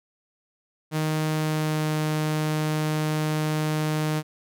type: tone with pitch glide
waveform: sawtooth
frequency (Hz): 155.56 to 154.13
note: D#3 to D#3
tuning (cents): 0 to -16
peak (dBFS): -19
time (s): 0.91-4.23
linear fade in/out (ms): 50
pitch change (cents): -16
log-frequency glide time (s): 1.3-1.93
effects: none